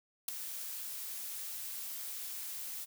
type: noise with ADSR envelope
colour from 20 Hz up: blue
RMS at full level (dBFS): -30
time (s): 0.28-2.86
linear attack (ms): 6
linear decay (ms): 4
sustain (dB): -12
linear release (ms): 31
effects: none